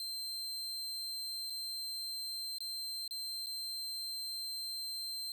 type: tone with dropouts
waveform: 40% pulse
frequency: 4129 Hz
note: C8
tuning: 24 cents flat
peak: -37 dBFS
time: 0-5.32 s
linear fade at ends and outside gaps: 1 ms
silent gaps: 1.499-1.504 / 2.584-2.605 / 3.078-3.109 / 3.461-3.468 s
effects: none